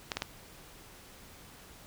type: clicks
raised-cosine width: 0.2 ms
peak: -14 dBFS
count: 3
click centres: 0.118 / 0.17 / 0.221 s
effects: pink hiss -53 dBFS RMS until 1.86 s